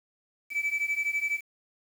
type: beating tone pair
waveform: sine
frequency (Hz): 2300 / 2312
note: D7 / D7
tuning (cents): -37 / -28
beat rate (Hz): 12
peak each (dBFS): -28 / -27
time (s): 0.5-1.41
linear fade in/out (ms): 50
effects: tanh soft clip ceiling -23 dBFS + 8-bit